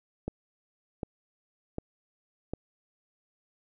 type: click train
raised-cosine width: 2 ms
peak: -19 dBFS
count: 4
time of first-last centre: 0.28-2.536 s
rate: 1.33 Hz
effects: none